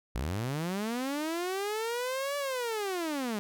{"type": "linear two-way sweep", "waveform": "sawtooth", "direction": "up then down", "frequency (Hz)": [51.7, 578, 199.2], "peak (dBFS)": -27, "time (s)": [0.15, 3.39], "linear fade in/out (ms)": 0, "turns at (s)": 2.37, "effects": []}